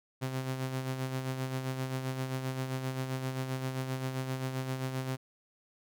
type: tone with tremolo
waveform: sawtooth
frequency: 130.81 Hz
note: C3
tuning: in tune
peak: -27 dBFS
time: 0.21-5.17 s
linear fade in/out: 20 ms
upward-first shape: sine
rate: 7.6 Hz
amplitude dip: 50%
effects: none